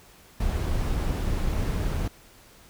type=noise; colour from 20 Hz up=brown; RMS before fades=-26 dBFS; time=0.4-2.08 s; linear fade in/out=5 ms; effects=pink hiss -53 dBFS RMS until 2.69 s